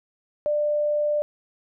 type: tone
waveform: sine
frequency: 594 Hz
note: D5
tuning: 20 cents sharp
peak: -20 dBFS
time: 0.46-1.22 s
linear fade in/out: 0 ms
effects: none